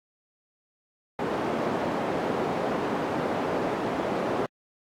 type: band-pass noise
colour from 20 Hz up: white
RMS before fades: -28 dBFS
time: 1.19-4.46 s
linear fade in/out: 2 ms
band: 190 to 660 Hz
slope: 12 dB/octave
effects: AAC 64 kbps